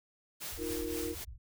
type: noise with tremolo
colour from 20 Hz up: white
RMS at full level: -40 dBFS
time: 0.4-1.25 s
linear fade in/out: 20 ms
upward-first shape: triangle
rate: 3.8 Hz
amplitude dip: 65%
type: low-pass noise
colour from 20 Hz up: white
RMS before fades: -47 dBFS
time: 0.51-1.38 s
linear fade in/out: 10 ms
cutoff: 100 Hz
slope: 48 dB/octave
type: chord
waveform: sine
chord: Eb suspended second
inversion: none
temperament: just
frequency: 311.1 / 350 / 466.7 Hz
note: Eb4 / F4 / Bb4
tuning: 0 / +4 / +2 cents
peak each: -39 dBFS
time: 0.57-1.16 s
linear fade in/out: 50 ms
effects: none